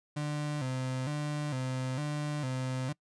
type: tone with vibrato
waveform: 35% pulse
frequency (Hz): 138.59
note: C#3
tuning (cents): 0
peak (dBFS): -30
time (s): 0.16-2.93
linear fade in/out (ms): 10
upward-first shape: square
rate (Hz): 1.1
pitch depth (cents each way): 120
effects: noise-tail reverb RT60 0.1 s tail -24 dB re dry + resampled to 22050 Hz